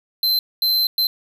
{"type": "tone bursts at uneven times", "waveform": "square", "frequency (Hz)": 4093, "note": "C8", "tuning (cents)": -39, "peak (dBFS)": -16, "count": 3, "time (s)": [[0.23, 0.39], [0.62, 0.87], [0.98, 1.07]], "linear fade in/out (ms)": 2, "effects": []}